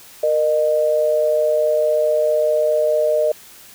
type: tone pair together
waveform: sine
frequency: 466.2 / 610.8 Hz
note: A#4 / D#5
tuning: 0 / -32 cents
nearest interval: perfect fourth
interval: 468 cents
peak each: -20 / -15 dBFS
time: 0.23-3.32 s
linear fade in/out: 5 ms
effects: white hiss -43 dBFS RMS until 3.74 s